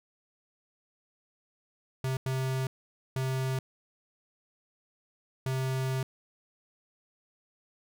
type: tone bursts at uneven times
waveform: square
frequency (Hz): 131.4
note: C3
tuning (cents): +8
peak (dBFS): -29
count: 4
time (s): 2.04-2.17 / 2.26-2.67 / 3.16-3.59 / 5.46-6.03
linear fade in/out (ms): 2
effects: none